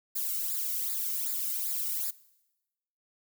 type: noise with flanger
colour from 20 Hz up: violet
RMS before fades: -32 dBFS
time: 0.15-2.11 s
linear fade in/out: 10 ms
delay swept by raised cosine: 0.33 to 1.21 ms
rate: 2.6 Hz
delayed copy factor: -0.95
effects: noise-tail reverb RT60 1.0 s tail -21 dB re dry